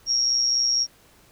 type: tone with amplitude modulation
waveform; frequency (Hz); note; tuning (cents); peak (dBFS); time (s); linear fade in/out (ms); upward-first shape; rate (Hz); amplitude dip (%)
sine; 5588; F8; 0; -16; 0.06-0.87; 50; sine; 124; 60
effects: pink hiss -55 dBFS RMS until 1.31 s